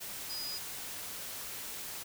sine tone in noise, 4943 Hz, D#8, 12 cents flat, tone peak -38 dBFS, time 0.29-0.59 s, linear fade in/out 20 ms, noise white, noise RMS -42 dBFS, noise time 0-2.04 s, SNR +1 dB, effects none

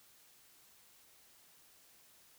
silence, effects white hiss -64 dBFS RMS until 2.38 s

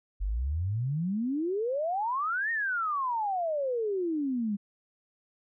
sine exponential two-way sweep, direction up then down, 44.7 to 1872 to 196.8 Hz, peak -27 dBFS, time 0.2-4.57 s, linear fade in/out 20 ms, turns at 2.51 s, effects none

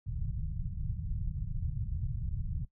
pink low-pass noise, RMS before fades -35 dBFS, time 0.06-2.65 s, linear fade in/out 5 ms, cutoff 160 Hz, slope 48 dB/octave, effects noise-tail reverb RT60 0.1 s tail -17 dB re dry

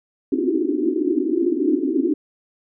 white band-pass noise, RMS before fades -20 dBFS, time 0.32-2.14 s, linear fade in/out 2 ms, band 260 to 380 Hz, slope 96 dB/octave, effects none

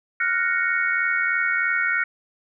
sine chord, Gb major seventh, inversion third, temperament equal, 1396.9 / 1480 / 1864.7 / 2217 Hz, F6 / Gb6 / Bb6 / Db7, 0 / 0 / 0 / 0 cents, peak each -25 dBFS, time 0.2-2.04 s, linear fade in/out 5 ms, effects none

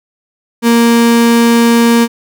35% pulse tone, 233.4 Hz, A#3, 2 cents sharp, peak -4 dBFS, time 0.62-2.08 s, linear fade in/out 50 ms, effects none

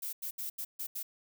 violet noise bursts at uneven times, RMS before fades -38 dBFS, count 6, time 0.02-0.13 / 0.22-0.31 / 0.38-0.5 / 0.58-0.65 / 0.79-0.87 / 0.95-1.03 s, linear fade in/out 10 ms, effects none

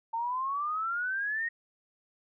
sine exponential sweep, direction up, 899 to 1882 Hz, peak -29 dBFS, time 0.13-1.49 s, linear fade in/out 10 ms, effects none

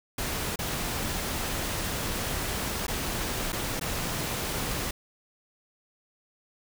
pink noise with dropouts, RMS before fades -31 dBFS, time 0.18-4.91 s, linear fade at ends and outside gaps 5 ms, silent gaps 0.559-0.589 / 2.868-2.88 / 3.522-3.528 / 3.797-3.811 s, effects none

